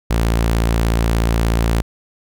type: tone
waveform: sawtooth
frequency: 56.7 Hz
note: A#1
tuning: 47 cents flat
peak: -10 dBFS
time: 0.1-1.82 s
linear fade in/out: 10 ms
effects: none